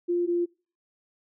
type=tone pair in turn; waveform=sine; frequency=349.2 / 347.2 Hz; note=F4 / F4; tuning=0 / -10 cents; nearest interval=unison; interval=10 cents; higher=first; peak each=-22 dBFS; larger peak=neither; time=0.08-0.27 / 0.27-0.46 s; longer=neither; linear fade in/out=20 ms; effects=noise-tail reverb RT60 0.4 s tail -26 dB re dry